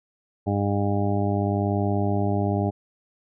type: harmonic tone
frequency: 100.9 Hz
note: G#2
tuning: 49 cents flat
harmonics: 1 / 2 / 3 / 4 / 6 / 7 / 8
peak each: -24 / -27 / -29 / -30 / -32 / -32 / -33 dBFS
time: 0.46-2.71 s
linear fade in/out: 20 ms
effects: none